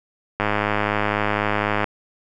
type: click train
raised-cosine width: 0.5 ms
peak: -5 dBFS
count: 151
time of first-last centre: 0.4-1.842 s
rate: 104 Hz
effects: none